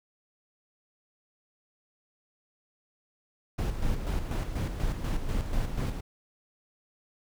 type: noise with tremolo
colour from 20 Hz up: brown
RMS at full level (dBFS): -28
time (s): 3.58-6.01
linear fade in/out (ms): 10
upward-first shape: square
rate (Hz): 4.1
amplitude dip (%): 50
effects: none